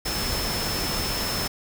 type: tone in noise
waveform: sine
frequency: 5274 Hz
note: E8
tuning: in tune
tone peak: -30 dBFS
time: 0.05-1.48 s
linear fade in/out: 10 ms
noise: pink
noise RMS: -28 dBFS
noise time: 0.05-1.48 s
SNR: -5 dB
effects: none